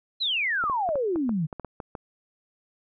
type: exponential sweep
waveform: sine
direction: down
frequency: 4186 to 146.1 Hz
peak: -23 dBFS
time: 0.2-1.47 s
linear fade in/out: 20 ms
type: clicks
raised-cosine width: 1 ms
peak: -21 dBFS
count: 11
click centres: 0.639 / 0.698 / 0.89 / 0.956 / 1.159 / 1.293 / 1.528 / 1.597 / 1.647 / 1.802 / 1.952 s
effects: none